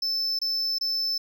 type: tone bursts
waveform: triangle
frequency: 5274 Hz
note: E8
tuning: in tune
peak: -23 dBFS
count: 3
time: 0.02-1.18 s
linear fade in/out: 5 ms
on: 370 ms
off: 25 ms
effects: none